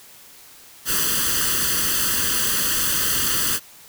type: noise with comb filter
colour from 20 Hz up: white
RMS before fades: -21 dBFS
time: 0.85-3.6 s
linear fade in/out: 50 ms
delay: 0.65 ms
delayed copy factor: +0.85
effects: white hiss -46 dBFS RMS until 3.88 s